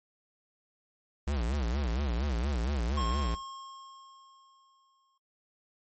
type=tone with vibrato; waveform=square; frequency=64.4 Hz; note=C2; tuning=27 cents flat; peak=-29 dBFS; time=1.27-3.35 s; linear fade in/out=5 ms; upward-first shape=sine; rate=4.3 Hz; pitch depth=240 cents each way
type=tone with exponential decay; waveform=square; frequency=1077 Hz; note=C6; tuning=50 cents sharp; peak=-32 dBFS; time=2.97-5.18 s; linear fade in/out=5 ms; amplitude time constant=480 ms
effects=noise-tail reverb RT60 0.3 s tail -20 dB re dry + MP3 32 kbps